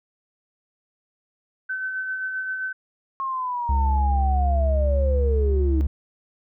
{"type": "tone with tremolo", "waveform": "sine", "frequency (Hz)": 1526, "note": "G6", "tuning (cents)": -47, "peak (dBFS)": -24, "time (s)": [1.69, 2.73], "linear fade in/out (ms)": 10, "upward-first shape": "sine", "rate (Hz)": 7.6, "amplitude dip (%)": 35}
{"type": "linear sweep", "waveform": "sine", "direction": "down", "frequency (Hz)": [1084, 310], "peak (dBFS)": -24, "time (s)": [3.2, 5.81], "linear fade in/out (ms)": 0}
{"type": "tone with pitch glide", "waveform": "triangle", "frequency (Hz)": [67.9, 69.93], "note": ["C#2", "C#2"], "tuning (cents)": [-35, 16], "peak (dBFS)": -16, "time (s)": [3.69, 5.87], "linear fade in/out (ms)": 5, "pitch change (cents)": 51, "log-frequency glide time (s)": [4.14, 5.42]}
{"effects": []}